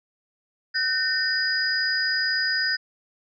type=tone cluster; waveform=sine; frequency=1522 / 1818 / 4929 Hz; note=F#6 / A#6 / D#8; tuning=+48 / -44 / -17 cents; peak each=-26 / -26 / -25 dBFS; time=0.74-2.77 s; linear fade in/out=20 ms; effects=none